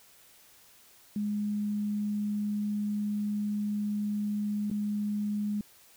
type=tone with dropouts; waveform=sine; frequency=207.7 Hz; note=G#3; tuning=in tune; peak=-28 dBFS; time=1.16-5.61 s; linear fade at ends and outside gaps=2 ms; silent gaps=4.701-4.712 s; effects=white hiss -58 dBFS RMS until 5.96 s